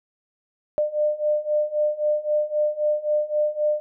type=beating tone pair; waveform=sine; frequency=599 / 602.8 Hz; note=D5 / D5; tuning=+34 / +45 cents; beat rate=3.8 Hz; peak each=-24 / -22 dBFS; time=0.78-3.8 s; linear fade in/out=0 ms; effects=none